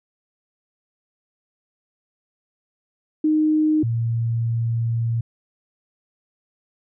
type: tone pair in turn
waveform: sine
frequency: 308.7 / 115.63 Hz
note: D#4 / A#2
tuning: -14 / -14 cents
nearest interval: octave + perfect fourth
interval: 1700 cents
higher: first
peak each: -15 / -19 dBFS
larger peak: first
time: 3.24-3.83 / 3.83-5.21 s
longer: second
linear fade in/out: 5 ms
effects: none